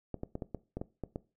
clicks, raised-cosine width 2 ms, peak -23 dBFS, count 9, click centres 0.143 / 0.234 / 0.354 / 0.422 / 0.547 / 0.77 / 0.815 / 1.037 / 1.159 s, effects noise-tail reverb RT60 0.3 s tail -19 dB re dry

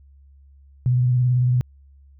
sine tone with vibrato, 124.7 Hz, B2, 17 cents sharp, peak -15 dBFS, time 0.86-1.61 s, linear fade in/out 0 ms, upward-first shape triangle, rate 18 Hz, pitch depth 44 cents each way, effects added 69 Hz sine -47 dBFS peak until 2.19 s

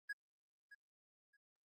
triangle tone with echo, 1661.2 Hz, G#6, in tune, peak -38 dBFS, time 0.09-0.13 s, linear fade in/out 10 ms, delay 620 ms, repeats 2, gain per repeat -15 dB, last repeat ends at 1.37 s, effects Opus 32 kbps

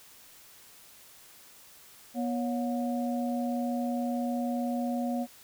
sine tone cluster, 242.6 / 557 / 722 Hz, B3 / C#5 / F#5, -31 / +8 / -43 cents, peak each -29 / -37 / -36 dBFS, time 2.14-5.27 s, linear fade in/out 50 ms, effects white hiss -54 dBFS RMS until 5.43 s

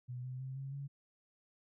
sine tone with pitch steps, 124.3 / 128.02 / 131.84 / 135.79 / 139.84 Hz, B2 / C3 / C3 / C#3 / C#3, +12 / -37 / +14 / -35 / +16 cents, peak -40 dBFS, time 0.08-0.88 s, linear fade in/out 20 ms, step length 160 ms, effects none

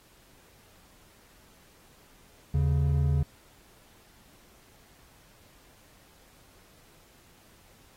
triangle tone pair together, 78.8 / 140 Hz, D#2 / C#3, +23 / +18 cents, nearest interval minor seventh, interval 995 cents, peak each -23 dBFS, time 2.54-3.23 s, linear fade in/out 5 ms, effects pink hiss -59 dBFS RMS until 7.96 s + AAC 48 kbps

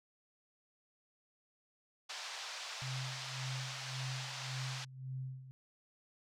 white band-pass noise, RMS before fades -45 dBFS, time 2.09-4.85 s, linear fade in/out 10 ms, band 620 to 5700 Hz, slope 24 dB/octave
sine tone with tremolo, 130.81 Hz, C3, in tune, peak -38 dBFS, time 2.82-5.51 s, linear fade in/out 0 ms, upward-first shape sine, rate 1.8 Hz, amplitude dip 75%
effects none

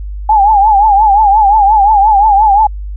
sine tone with vibrato, 830.6 Hz, G#5, in tune, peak -4 dBFS, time 0.29-2.67 s, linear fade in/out 5 ms, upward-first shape triangle, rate 5.7 Hz, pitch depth 130 cents each way, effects added 50 Hz sine -19 dBFS peak until 2.96 s

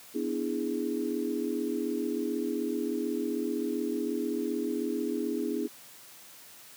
sine chord, E dominant seventh, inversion second, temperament equal, 246.9 / 293.7 / 329.6 / 415.3 Hz, B3 / D4 / E4 / G#4, 0 / 0 / 0 / 0 cents, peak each -34 dBFS, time 0.14-5.68 s, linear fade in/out 20 ms, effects white hiss -51 dBFS RMS until 6.76 s + high-pass 100 Hz 12 dB/octave

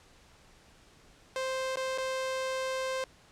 sawtooth tone with dropouts, 523.3 Hz, C5, in tune, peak -27 dBFS, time 1.36-3.04 s, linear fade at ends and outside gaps 1 ms, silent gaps 1.758-1.771 / 1.977-1.983 s, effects pink hiss -59 dBFS RMS until 3.31 s + low-pass 8000 Hz 12 dB/octave

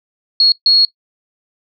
sine tone bursts at uneven times, 4317 Hz, C#8, 47 cents flat, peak -7 dBFS, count 2, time 0.4-0.52 / 0.66-0.85 s, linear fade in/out 2 ms, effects noise-tail reverb RT60 0.1 s tail -18 dB re dry

